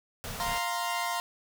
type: band-stop noise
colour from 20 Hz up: pink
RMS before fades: -38 dBFS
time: 0.24-0.58 s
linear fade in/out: 0 ms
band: 270 to 410 Hz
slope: 96 dB/octave
type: chord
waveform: sawtooth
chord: F suspended fourth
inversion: none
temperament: equal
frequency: 698.5 / 932.3 / 1046.5 Hz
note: F5 / Bb5 / C6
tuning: 0 / 0 / 0 cents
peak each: -30 dBFS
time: 0.4-1.2 s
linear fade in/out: 0 ms
effects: none